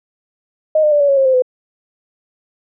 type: tone with pitch steps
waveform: sine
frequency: 622.3 / 604.2 / 586.7 / 569.7 / 553.1 / 537.1 / 521.5 / 506.3 Hz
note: D#5 / D5 / D5 / C#5 / C#5 / C5 / C5 / B4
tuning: 0 / +49 / -2 / +47 / -4 / +45 / -6 / +43 cents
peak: -9 dBFS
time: 0.75-1.422 s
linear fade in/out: 5 ms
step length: 84 ms
effects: none